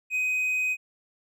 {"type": "tone", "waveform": "triangle", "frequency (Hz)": 2510, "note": "D#7", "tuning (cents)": 15, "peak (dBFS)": -22, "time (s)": [0.1, 0.77], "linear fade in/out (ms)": 50, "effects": []}